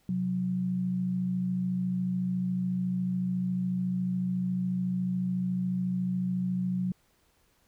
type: tone pair together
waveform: sine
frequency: 129.12 / 183.1 Hz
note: C3 / F#3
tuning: -23 / -18 cents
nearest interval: tritone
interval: 605 cents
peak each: -36 / -27 dBFS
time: 0.09-6.92 s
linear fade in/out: 2 ms
effects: pink hiss -68 dBFS RMS until 7.67 s